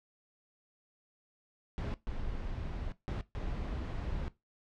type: noise bursts at uneven times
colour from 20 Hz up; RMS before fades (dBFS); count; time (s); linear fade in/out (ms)
brown; -37; 4; 1.78-1.94 / 2.07-2.92 / 3.08-3.21 / 3.35-4.28; 0
effects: noise-tail reverb RT60 0.2 s tail -17 dB re dry + low-pass 4000 Hz 12 dB/octave